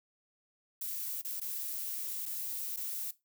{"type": "noise with dropouts", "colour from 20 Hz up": "violet", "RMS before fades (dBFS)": -38, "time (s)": [0.81, 3.11], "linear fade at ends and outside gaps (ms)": 5, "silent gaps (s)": [[1.215, 1.247], [1.4, 1.414], [2.256, 2.26], [2.763, 2.771]], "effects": ["noise-tail reverb RT60 0.2 s tail -17 dB re dry"]}